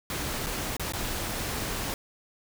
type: noise with dropouts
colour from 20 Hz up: pink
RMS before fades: -32 dBFS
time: 0.1-1.94 s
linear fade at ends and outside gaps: 1 ms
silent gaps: 0.463-0.468 / 0.767-0.796 / 0.922-0.935 s
effects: none